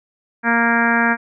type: harmonic tone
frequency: 233.1 Hz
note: A#3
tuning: in tune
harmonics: 1 / 2 / 3 / 4 / 5 / 6 / 7 / 8 / 9 / 10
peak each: -19 / -28 / -24 / -22 / -28 / -22 / -18 / -25 / -30 / -28 dBFS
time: 0.43-1.17 s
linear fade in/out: 50 ms
effects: none